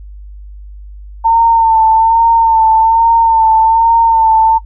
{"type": "tone with vibrato", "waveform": "sine", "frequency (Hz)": 903, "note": "A5", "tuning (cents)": 45, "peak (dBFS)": -5, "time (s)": [1.24, 4.59], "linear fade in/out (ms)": 20, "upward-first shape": "sine", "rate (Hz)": 1.2, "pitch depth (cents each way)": 32, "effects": ["noise-tail reverb RT60 0.1 s tail -19 dB re dry", "added 50 Hz sine -28 dBFS peak until 4.65 s"]}